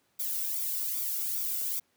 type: noise with flanger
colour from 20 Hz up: violet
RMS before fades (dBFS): -32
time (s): 0.19-1.8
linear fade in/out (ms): 10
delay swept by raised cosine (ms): 0.85 to 1.44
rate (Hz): 2.5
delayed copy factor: +0.8
effects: pink hiss -71 dBFS RMS until 1.96 s + high-pass 150 Hz 12 dB/octave